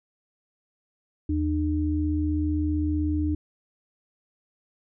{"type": "tone pair together", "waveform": "sine", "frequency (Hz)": [80.6, 302.6], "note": ["E2", "D#4"], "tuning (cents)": [-38, -48], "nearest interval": "octave + major seventh", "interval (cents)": 2290, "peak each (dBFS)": -25, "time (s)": [1.29, 3.35], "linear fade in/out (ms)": 5, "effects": []}